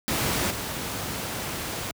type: noise with level steps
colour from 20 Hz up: pink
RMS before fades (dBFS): -25 / -31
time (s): 0.08-1.91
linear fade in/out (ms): 0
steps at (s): 0.5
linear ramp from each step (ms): 10
effects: high-pass 80 Hz 12 dB/octave

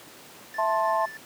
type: tone with tremolo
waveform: triangle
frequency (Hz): 1760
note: A6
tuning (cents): 0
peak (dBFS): -32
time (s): 0.54-1.17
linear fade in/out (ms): 2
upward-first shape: triangle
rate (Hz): 6.4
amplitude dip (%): 60
type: chord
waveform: sine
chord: A minor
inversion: second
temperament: just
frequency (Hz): 660 / 880 / 1056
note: E5 / A5 / C6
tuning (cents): +2 / 0 / +16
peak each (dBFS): -26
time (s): 0.58-1.06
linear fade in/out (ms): 10
effects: pink hiss -47 dBFS RMS until 1.25 s + high-pass 200 Hz 12 dB/octave

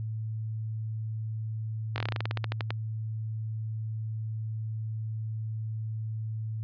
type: slowing click train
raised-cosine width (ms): 0.3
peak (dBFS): -15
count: 16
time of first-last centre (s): 1.96-2.706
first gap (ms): 20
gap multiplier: 1.12
effects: added 110 Hz sine -31 dBFS peak until 6.63 s + resampled to 11025 Hz

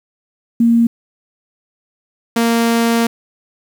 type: tone pair in turn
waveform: sine / sawtooth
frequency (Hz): 232.7 / 231.6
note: A#3 / A#3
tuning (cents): -3 / -11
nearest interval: unison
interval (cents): 8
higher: first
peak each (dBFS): -8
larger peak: neither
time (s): 0.6-0.87 / 2.36-3.07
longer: second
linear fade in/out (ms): 5
effects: 7-bit

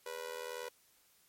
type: tone with amplitude modulation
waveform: sawtooth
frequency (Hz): 490.8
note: B4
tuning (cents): -11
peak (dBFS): -33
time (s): 0.06-0.69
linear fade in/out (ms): 5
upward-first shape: sine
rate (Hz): 81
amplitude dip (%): 90
effects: white hiss -68 dBFS RMS until 1.28 s + MP3 64 kbps

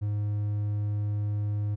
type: tone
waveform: triangle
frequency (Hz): 103.83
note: G#2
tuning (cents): 0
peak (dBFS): -24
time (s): 0.01-1.76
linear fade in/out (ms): 20
effects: none

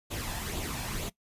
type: noise with flanger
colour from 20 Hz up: pink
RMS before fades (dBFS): -35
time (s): 0.1-1.1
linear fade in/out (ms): 20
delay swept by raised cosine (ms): 0.27 to 1.21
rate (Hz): 2.1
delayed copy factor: +0.5
effects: noise-tail reverb RT60 0.1 s tail -19 dB re dry + resampled to 32000 Hz

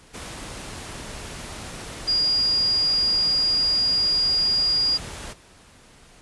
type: tone in noise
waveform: sine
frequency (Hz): 4840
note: D#8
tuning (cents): -49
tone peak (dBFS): -18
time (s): 2.07-4.98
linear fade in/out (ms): 20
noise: pink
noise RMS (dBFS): -36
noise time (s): 0.13-5.34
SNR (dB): +15
effects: pink hiss -51 dBFS RMS until 6.21 s + resampled to 24000 Hz

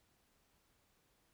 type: silence
effects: pink hiss -75 dBFS RMS until 1.33 s

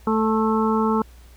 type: harmonic tone with a mistuned harmonic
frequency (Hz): 220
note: A3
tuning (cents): 0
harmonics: 1 / 2 / 4 / 5 / 6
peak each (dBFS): -20 / -23 / -26 / -27 / -28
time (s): 0.07-1.02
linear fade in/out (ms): 2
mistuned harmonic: 5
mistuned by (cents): -22
effects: added 60 Hz sine -44 dBFS peak until 1.36 s + pink hiss -54 dBFS RMS until 1.36 s

